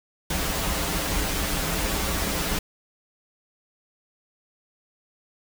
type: noise with comb filter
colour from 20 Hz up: pink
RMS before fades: -26 dBFS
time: 0.3-2.59 s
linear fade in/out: 5 ms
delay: 8.3 ms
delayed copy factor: -0.75
effects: none